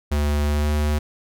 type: tone with pitch glide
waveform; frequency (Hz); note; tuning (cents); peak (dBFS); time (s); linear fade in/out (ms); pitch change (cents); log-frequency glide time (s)
square; 73.42 to 74.79; D2 to D2; 0 to +32; -19; 0.11-0.99; 10; +32; 0.45-0.73
effects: none